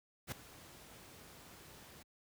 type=noise with ADSR envelope; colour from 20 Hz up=pink; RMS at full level=-40 dBFS; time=0.27-2.03 s; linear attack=50 ms; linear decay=4 ms; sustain=-16 dB; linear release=9 ms; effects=high-pass 60 Hz 12 dB/octave